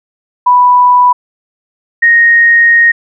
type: tone pair in turn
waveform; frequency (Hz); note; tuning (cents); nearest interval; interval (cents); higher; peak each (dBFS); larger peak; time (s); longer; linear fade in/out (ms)
sine; 987.8 / 1864.7; B5 / A#6; 0 / 0; major seventh; 1100; second; -3; neither; 0.46-1.13 / 2.02-2.92; second; 10
effects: none